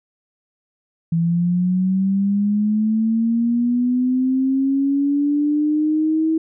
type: linear sweep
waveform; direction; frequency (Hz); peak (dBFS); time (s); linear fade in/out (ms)
sine; up; 164.81 to 322.2; -15; 1.12-6.38; 5
effects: none